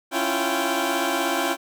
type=tone cluster; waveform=15% pulse; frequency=276.3 / 331.1 / 347.5 / 779 Hz; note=C#4 / E4 / F4 / G5; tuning=-6 / +8 / -9 / -11 cents; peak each=-21 dBFS; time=0.11-1.57 s; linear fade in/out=50 ms; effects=none